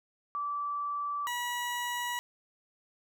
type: tone pair in turn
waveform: sine / 20% pulse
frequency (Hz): 1160 / 968.6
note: D6 / B5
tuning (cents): -22 / -34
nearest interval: minor third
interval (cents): 312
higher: first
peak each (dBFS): -31 / -27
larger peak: second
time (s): 0.35-1.27 / 1.27-2.19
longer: neither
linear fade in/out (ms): 0
effects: none